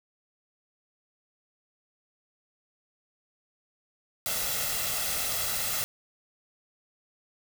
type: noise with comb filter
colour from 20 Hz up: white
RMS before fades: -30 dBFS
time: 4.26-5.84 s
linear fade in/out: 0 ms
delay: 1.5 ms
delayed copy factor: +0.6
effects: none